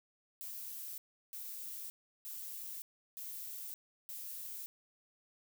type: noise bursts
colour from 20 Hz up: violet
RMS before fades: -45 dBFS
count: 5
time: 0.41-4.66 s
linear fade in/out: 0 ms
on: 570 ms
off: 350 ms
effects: none